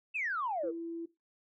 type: exponential sweep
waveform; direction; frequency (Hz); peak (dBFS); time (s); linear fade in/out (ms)
sine; down; 2727 to 440; -31; 0.14-0.72; 20
type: tone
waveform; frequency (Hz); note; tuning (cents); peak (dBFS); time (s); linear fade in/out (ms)
sine; 334; E4; +23; -36; 0.63-1.06; 10
effects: noise-tail reverb RT60 0.2 s tail -17 dB re dry + tanh soft clip ceiling -25 dBFS